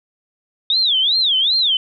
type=tone with vibrato; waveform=sine; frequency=3573 Hz; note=A7; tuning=26 cents sharp; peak=-13 dBFS; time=0.7-1.77 s; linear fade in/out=2 ms; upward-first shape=sine; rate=2.6 Hz; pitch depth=280 cents each way; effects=none